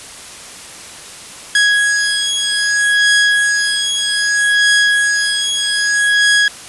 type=beating tone pair; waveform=sawtooth; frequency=1661.2 / 1661.83 Hz; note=G#6 / G#6; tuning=0 / +1 cents; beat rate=0.63 Hz; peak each=-11 dBFS; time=1.55-6.48 s; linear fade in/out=2 ms; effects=white hiss -33 dBFS RMS until 6.68 s + resampled to 24000 Hz